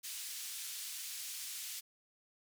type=band-pass noise; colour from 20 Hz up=white; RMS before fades=-44 dBFS; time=0.03-1.81 s; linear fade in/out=20 ms; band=2700 to 12000 Hz; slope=12 dB/octave; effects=none